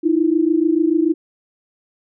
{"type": "tone pair together", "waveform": "sine", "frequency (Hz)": [310.4, 337.3], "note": ["D#4", "E4"], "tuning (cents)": [-4, 40], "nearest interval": "minor second", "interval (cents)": 144, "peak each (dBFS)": -16, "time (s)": [0.03, 1.14], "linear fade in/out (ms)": 20, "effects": []}